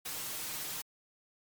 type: noise with comb filter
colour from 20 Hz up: white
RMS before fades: -39 dBFS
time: 0.05-0.82 s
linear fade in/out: 10 ms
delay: 6.5 ms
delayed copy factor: +0.55
effects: MP3 96 kbps